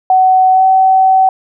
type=tone with pitch glide; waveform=sine; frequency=750 to 760 Hz; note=F#5 to F#5; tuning=+23 to +46 cents; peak=-5 dBFS; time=0.1-1.29 s; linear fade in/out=2 ms; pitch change=+23 cents; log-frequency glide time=0.52-0.64 s; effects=none